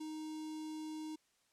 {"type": "tone with notch filter", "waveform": "square", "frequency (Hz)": 311.1, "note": "D#4", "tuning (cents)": 0, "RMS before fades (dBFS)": -44, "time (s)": [0, 1.16], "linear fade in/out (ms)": 10, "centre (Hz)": 1700, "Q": 0.66, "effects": ["white hiss -75 dBFS RMS until 1.52 s", "low-pass 9000 Hz 12 dB/octave"]}